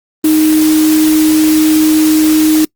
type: tone in noise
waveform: sine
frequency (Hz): 311.1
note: D#4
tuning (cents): 0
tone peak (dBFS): -6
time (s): 0.24-2.65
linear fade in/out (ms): 5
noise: white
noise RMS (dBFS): -19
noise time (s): 0.24-2.65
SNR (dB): +10
effects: noise-tail reverb RT60 0.1 s tail -26 dB re dry + Opus 24 kbps